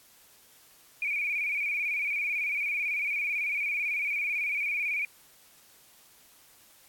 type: tone with vibrato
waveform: sine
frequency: 2349 Hz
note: D7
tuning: in tune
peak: -27 dBFS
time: 1.02-5.05 s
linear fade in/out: 2 ms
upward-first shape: square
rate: 18 Hz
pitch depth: 56 cents each way
effects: white hiss -58 dBFS RMS until 6.88 s + AAC 64 kbps